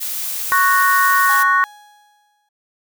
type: noise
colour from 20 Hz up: blue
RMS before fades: -24 dBFS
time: 0-1.44 s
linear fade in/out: 20 ms
type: chord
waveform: sine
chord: F# major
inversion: second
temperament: equal with one note detuned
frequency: 1108.7 / 1480 / 1851.8 Hz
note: C#6 / F#6 / A#6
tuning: 0 / 0 / -12 cents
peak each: -14 / -17 / -18 dBFS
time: 0.52-1.64 s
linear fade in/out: 0 ms
type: tone with exponential decay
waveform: 35% pulse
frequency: 832 Hz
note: G#5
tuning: 3 cents sharp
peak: -24 dBFS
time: 1.29-2.49 s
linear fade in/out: 5 ms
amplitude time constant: 260 ms
effects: none